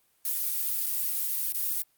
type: noise with dropouts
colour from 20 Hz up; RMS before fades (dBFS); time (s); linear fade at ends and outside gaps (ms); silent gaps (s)
violet; -29; 0.25-1.82; 1; 0.861-0.865 / 1.523-1.545
effects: white hiss -68 dBFS RMS until 1.97 s + Opus 32 kbps